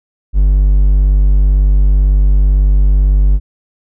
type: tone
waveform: triangle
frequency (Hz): 49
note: G1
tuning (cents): 0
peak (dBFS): -4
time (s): 0.33-3.4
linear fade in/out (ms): 50
effects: none